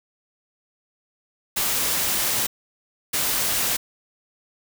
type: noise bursts at uneven times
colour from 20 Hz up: white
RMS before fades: -23 dBFS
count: 2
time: 1.56-2.47 / 3.13-3.77 s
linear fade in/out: 10 ms
effects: none